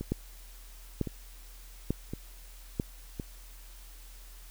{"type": "two click trains", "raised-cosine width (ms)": 3, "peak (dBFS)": [-22, -15], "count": [4, 4], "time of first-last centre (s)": [[0.01, 3.198], [0.12, 2.799]], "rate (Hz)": [0.941, 1.12], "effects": ["added 41 Hz sine -47 dBFS peak until 4.5 s", "white hiss -55 dBFS RMS until 4.5 s"]}